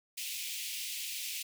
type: high-pass noise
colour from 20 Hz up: pink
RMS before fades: -39 dBFS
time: 0.17-1.43 s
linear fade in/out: 10 ms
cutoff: 2300 Hz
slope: 48 dB/octave
effects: none